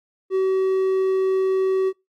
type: tone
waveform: triangle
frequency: 379.9 Hz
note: F#4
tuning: 46 cents sharp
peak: -15 dBFS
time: 0.3-1.93 s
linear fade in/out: 50 ms
effects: noise-tail reverb RT60 0.2 s tail -23 dB re dry + AAC 48 kbps